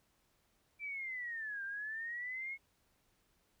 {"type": "linear two-way sweep", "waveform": "sine", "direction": "down then up", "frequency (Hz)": [2349, 1575, 2190], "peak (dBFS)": -39, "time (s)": [0.79, 2.58], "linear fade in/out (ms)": 50, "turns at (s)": 1.64, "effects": ["pink hiss -75 dBFS RMS until 3.6 s"]}